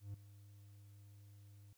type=tone with ADSR envelope; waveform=triangle; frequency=101.2 Hz; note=G#2; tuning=44 cents flat; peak=-40 dBFS; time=0-1.73 s; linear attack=140 ms; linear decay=6 ms; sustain=-15 dB; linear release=3 ms; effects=white hiss -75 dBFS RMS until 1.77 s